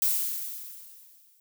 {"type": "noise with exponential decay", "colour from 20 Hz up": "violet", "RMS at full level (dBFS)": -23, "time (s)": [0.02, 1.4], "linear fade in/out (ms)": 2, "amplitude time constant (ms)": 300, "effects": []}